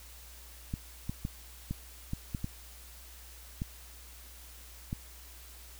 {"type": "clicks", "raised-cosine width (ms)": 5, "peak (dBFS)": -21, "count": 9, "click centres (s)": [0.739, 1.095, 1.251, 1.71, 2.134, 2.348, 2.444, 3.619, 4.929], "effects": ["added 60 Hz sine -51 dBFS peak until 5.79 s", "white hiss -53 dBFS RMS until 5.79 s"]}